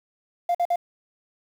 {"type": "tone bursts", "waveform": "triangle", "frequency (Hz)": 698.5, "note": "F5", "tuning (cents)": 0, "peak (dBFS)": -16, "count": 3, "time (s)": [0.49, 0.759], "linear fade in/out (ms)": 5, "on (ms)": 57, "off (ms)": 49, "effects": ["tanh soft clip ceiling -15 dBFS", "8-bit"]}